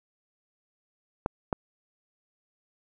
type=clicks; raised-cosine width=1 ms; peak=-12 dBFS; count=2; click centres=1.261 / 1.528 s; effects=none